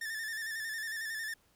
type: tone with vibrato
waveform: 45% pulse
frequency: 1777 Hz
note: A6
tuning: 17 cents sharp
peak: -36 dBFS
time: 0.01-1.34 s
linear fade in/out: 5 ms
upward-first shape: square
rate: 11 Hz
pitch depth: 42 cents each way
effects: pink hiss -69 dBFS RMS until 1.55 s